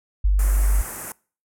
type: tone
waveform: sine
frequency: 49 Hz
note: G1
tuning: in tune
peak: -14 dBFS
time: 0.24-0.82 s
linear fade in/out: 10 ms
type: band-stop noise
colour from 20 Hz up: white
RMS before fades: -30 dBFS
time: 0.39-1.12 s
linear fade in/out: 2 ms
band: 1900 to 7600 Hz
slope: 24 dB/octave
effects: noise-tail reverb RT60 0.4 s tail -24 dB re dry + low-pass 12000 Hz 12 dB/octave